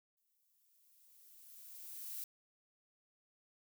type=noise with exponential growth; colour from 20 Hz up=violet; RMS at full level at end=-43 dBFS; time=0.17-2.24 s; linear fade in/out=2 ms; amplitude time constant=450 ms; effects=none